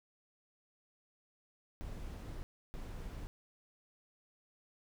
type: noise bursts at uneven times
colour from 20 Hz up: brown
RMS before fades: -44 dBFS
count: 2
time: 1.81-2.43 / 2.74-3.27 s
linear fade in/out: 0 ms
effects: none